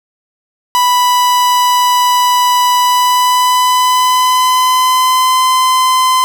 45% pulse tone with pitch glide, 987.8 to 1027.4 Hz, B5 to C6, 0 to -32 cents, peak -8 dBFS, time 0.75-6.24 s, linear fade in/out 0 ms, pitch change +68 cents, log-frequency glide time 2.79-5.43 s, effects none

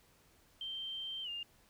sine tone with pitch glide, 3136 to 2810 Hz, G7 to F7, 0 to +10 cents, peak -39 dBFS, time 0.61-1.43 s, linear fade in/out 2 ms, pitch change -190 cents, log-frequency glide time 1.23-1.29 s, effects pink hiss -67 dBFS RMS until 1.69 s

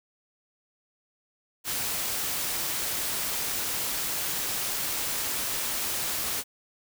white noise, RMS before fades -30 dBFS, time 1.64-6.44 s, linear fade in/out 50 ms, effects none

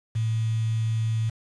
sine tone with quantisation, 111.8 Hz, A2, 28 cents sharp, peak -22 dBFS, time 0.15-1.3 s, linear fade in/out 10 ms, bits 7, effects resampled to 22050 Hz

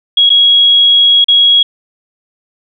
sine tone with dropouts, 3315 Hz, G#7, 4 cents flat, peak -4 dBFS, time 0.17-1.63 s, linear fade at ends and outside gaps 5 ms, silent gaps 0.294-0.301 / 1.244-1.283 s, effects none

